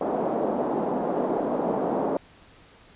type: band-pass noise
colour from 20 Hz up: white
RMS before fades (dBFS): -26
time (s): 0.01-2.17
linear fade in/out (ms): 2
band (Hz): 200 to 750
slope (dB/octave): 24
effects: pink hiss -53 dBFS RMS until 2.95 s + resampled to 8000 Hz